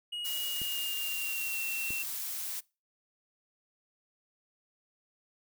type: tone with pitch glide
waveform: triangle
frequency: 2888 to 2710 Hz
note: F#7 to E7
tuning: -43 to +47 cents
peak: -33 dBFS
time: 0.12-2.03 s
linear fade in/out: 10 ms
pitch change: -110 cents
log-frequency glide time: 0.46-1.62 s
type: noise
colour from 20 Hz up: blue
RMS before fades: -37 dBFS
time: 0.24-2.61 s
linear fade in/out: 20 ms
type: clicks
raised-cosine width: 3 ms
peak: -31 dBFS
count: 2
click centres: 0.617 / 1.906 s
effects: noise-tail reverb RT60 0.3 s tail -24 dB re dry